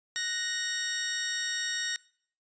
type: tone pair together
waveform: 15% pulse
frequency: 1480 / 1864.6 Hz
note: F#6 / A#6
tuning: 0 / 0 cents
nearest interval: major third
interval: 400 cents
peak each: -32 / -24 dBFS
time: 0.16-1.96 s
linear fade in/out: 0 ms
effects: noise-tail reverb RT60 0.6 s tail -24 dB re dry + resampled to 16000 Hz

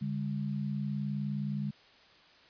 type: tone pair together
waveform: sine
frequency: 143.9 / 203.5 Hz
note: D3 / G#3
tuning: -35 / -35 cents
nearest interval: tritone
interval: 600 cents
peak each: -34 / -34 dBFS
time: 0.01-1.71 s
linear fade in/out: 10 ms
effects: white hiss -59 dBFS RMS until 2.49 s + resampled to 11025 Hz

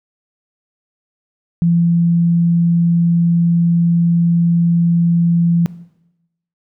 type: tone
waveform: sine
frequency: 170 Hz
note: F3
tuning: 46 cents flat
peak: -10 dBFS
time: 1.62-5.66 s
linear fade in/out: 0 ms
effects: noise-tail reverb RT60 0.9 s tail -18 dB re dry

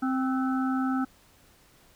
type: harmonic tone with a mistuned harmonic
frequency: 261.6 Hz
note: C4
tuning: in tune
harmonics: 1 / 3 / 5 / 6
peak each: -25 / -35 / -34 / -40 dBFS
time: 0.02-1.05 s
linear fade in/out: 10 ms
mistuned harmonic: 6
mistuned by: -70 cents
effects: pink hiss -59 dBFS RMS until 1.95 s

